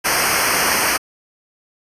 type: noise with comb filter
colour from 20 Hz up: pink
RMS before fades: -17 dBFS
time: 0.04-0.98 s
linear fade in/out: 20 ms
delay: 0.27 ms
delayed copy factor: -0.95
effects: resampled to 32000 Hz